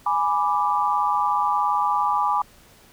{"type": "chord", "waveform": "sine", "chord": "G# diminished", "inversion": "none", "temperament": "equal", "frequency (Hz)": [830.6, 987.8, 1174.7], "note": ["G#5", "B5", "D6"], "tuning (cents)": [0, 0, 0], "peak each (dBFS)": -23, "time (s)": [0.06, 2.42], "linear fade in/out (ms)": 5, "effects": ["pink hiss -52 dBFS RMS until 2.92 s"]}